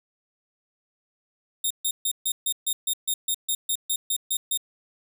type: tone bursts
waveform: 10% pulse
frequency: 3680 Hz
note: A#7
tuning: 23 cents flat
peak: -15 dBFS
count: 15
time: 1.64-4.575 s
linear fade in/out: 5 ms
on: 65 ms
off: 140 ms
effects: none